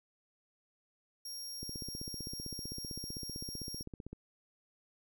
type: tone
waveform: sawtooth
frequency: 5580 Hz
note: F8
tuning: 2 cents flat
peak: -39 dBFS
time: 1.25-3.83 s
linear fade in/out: 5 ms
type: click train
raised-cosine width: 3 ms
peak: -31 dBFS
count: 40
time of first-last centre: 1.63-4.13 s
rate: 15.6 Hz
effects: none